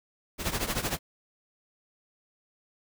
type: noise with tremolo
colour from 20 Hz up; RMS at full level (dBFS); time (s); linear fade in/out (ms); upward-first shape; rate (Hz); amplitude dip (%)
pink; -27; 0.38-0.99; 50; triangle; 13; 85
effects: none